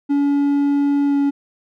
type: tone with pitch glide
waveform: triangle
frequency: 284.1 to 281.8 Hz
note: C#4 to C#4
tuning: +43 to +29 cents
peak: -12 dBFS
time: 0.09-1.31 s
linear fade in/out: 20 ms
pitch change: -14 cents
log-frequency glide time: 1.06-1.16 s
effects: none